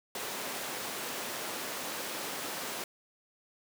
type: high-pass noise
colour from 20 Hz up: pink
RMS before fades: -38 dBFS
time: 0.15-2.84 s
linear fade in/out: 2 ms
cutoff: 320 Hz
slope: 12 dB/octave
effects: none